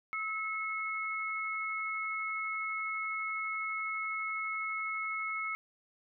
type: tone pair together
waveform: sine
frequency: 1296 / 2184 Hz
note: E6 / C#7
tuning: -30 / -26 cents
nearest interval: major sixth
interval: 904 cents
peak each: -37 / -35 dBFS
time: 0.13-5.55 s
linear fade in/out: 0 ms
effects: none